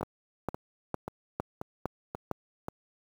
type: two click trains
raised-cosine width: 1 ms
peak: -16 / -21 dBFS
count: 6 / 6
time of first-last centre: 0.03-2.313 / 0.01-2.684 s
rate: 2.19 / 1.87 Hz
effects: high-pass 60 Hz 12 dB/octave + 8-bit